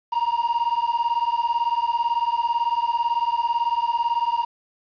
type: beating tone pair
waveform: triangle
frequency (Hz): 932.3 / 950.3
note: A#5 / A#5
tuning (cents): 0 / +33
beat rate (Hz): 18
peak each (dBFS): -21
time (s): 0.12-4.45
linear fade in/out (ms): 10
effects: resampled to 11025 Hz + 8-bit